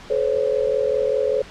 sine tone cluster, 430.6 / 511 / 556 Hz, A4 / C5 / C#5, -37 / -41 / +5 cents, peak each -22 dBFS, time 0.1-1.42 s, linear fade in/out 5 ms, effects pink hiss -41 dBFS RMS until 1.5 s + low-pass 5000 Hz 12 dB/octave

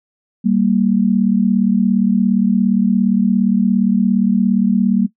sine tone pair together, 194.72 / 232 Hz, G3 / A#3, -11 / -8 cents, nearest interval minor third, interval 303 cents, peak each -14 dBFS, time 0.44-5.07 s, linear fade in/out 20 ms, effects noise-tail reverb RT60 0.1 s tail -18 dB re dry

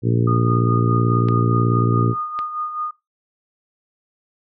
harmonic tone, 58.27 Hz, A#1, in tune, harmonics 2 / 3 / 4 / 5 / 6 / 7 / 8, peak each -17 / -24 / -25 / -24 / -26 / -28 / -31 dBFS, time 0.02-2.15 s, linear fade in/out 50 ms
sine tone with tremolo, 1227 Hz, D#6, 25 cents flat, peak -21 dBFS, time 0.27-2.91 s, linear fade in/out 5 ms, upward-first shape sine, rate 4.8 Hz, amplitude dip 55%
clicks, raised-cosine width 0.3 ms, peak -16 dBFS, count 2, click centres 1.286 / 2.39 s
effects noise-tail reverb RT60 0.2 s tail -17 dB re dry

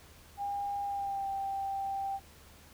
sine tone with pitch glide, 806 to 784.9 Hz, G5 to G5, +48 to +2 cents, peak -32 dBFS, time 0.37-2.2 s, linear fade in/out 50 ms, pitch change -46 cents, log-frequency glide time 0.84-1.27 s, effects added 77 Hz sine -58 dBFS peak until 2.73 s + pink hiss -57 dBFS RMS until 2.73 s

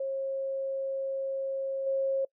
sine tone with level steps, 540 Hz, C#5, 45 cents flat, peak -29 / -25 dBFS, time 0-2.25 s, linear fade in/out 5 ms, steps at 1.86 s, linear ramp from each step 10 ms, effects noise-tail reverb RT60 0.1 s tail -25 dB re dry

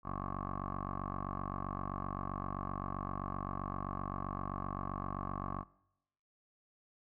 10% pulse tone with low-pass filter, 47.69 Hz, G1, 47 cents flat, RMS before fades -40 dBFS, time 0.03-5.65 s, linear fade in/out 50 ms, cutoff 1100 Hz, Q 9.1, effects noise-tail reverb RT60 0.9 s tail -23 dB re dry

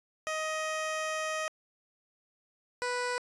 15% pulse tone pair in turn, 627 / 492.9 Hz, D#5 / B4, +13 / -3 cents, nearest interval major third, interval 416 cents, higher first, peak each -25 / -24 dBFS, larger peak second, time 0.27-1.48 / 2.82-3.18 s, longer first, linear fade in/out 0 ms, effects resampled to 22050 Hz

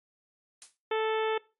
blue noise with exponential decay, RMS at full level -39 dBFS, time 0.62-0.77 s, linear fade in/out 0 ms, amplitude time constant 31 ms
harmonic tone, 439.2 Hz, A4, 3 cents flat, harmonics 1 / 2 / 3 / 4 / 5 / 6 / 7 / 8, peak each -27 / -33 / -37 / -39 / -41 / -43 / -44 / -45 dBFS, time 0.91-1.38 s, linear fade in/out 5 ms
effects noise-tail reverb RT60 0.3 s tail -22 dB re dry + MP3 48 kbps

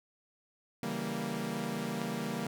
sawtooth chord, C# diminished seventh, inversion none, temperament equal with one note detuned, 140.36 / 164.81 / 196 / 233.1 Hz, C#3 / E3 / G3 / Bb3, +22 / 0 / 0 / 0 cents, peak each -39 / -37 / -35 / -33 dBFS, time 0.83-2.47 s, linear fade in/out 2 ms, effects none

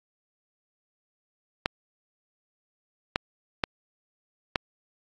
clicks, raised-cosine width 0.3 ms, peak -7 dBFS, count 4, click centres 1.659 / 3.159 / 3.638 / 4.558 s, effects AAC 64 kbps

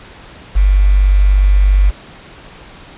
sine tone with quantisation, 48.51 Hz, G1, 17 cents flat, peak -6 dBFS, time 0.55-1.91 s, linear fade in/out 20 ms, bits 5, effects pink hiss -37 dBFS RMS until 2.97 s + resampled to 8000 Hz

